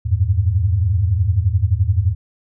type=tone cluster; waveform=sine; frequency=82.8 / 94.7 / 106 Hz; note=E2 / F#2 / G#2; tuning=+8 / +41 / +36 cents; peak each=-18 dBFS; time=0.05-2.15 s; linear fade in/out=20 ms; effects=none